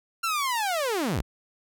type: linear sweep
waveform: sawtooth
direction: down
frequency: 1384 to 32.7 Hz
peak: -21 dBFS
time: 0.23-1.22 s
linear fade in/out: 10 ms
effects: none